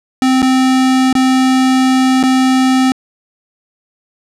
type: tone with dropouts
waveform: square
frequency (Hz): 260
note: C4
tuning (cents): -11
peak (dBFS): -9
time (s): 0.22-2.92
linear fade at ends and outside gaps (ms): 1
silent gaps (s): 0.42-0.427 / 1.128-1.152 / 2.229-2.236
effects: low-pass 9000 Hz 12 dB/octave